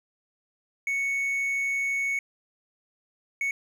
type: tone bursts at uneven times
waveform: triangle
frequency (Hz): 2217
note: C#7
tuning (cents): 0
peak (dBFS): -23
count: 2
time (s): 0.87-2.19 / 3.41-3.51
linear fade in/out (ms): 2
effects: none